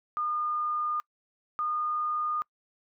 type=tone pair in turn; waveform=sine; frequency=1216 / 1221.8 Hz; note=D#6 / D#6; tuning=-40 / -32 cents; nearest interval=unison; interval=8 cents; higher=second; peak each=-27 dBFS; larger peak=neither; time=0.17-1 / 1.59-2.42 s; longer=neither; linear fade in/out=0 ms; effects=noise-tail reverb RT60 0.1 s tail -25 dB re dry